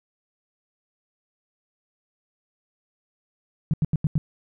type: tone bursts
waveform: sine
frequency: 154.1 Hz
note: D#3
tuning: 16 cents flat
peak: -17 dBFS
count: 5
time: 3.71-4.18 s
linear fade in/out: 0 ms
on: 26 ms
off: 85 ms
effects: none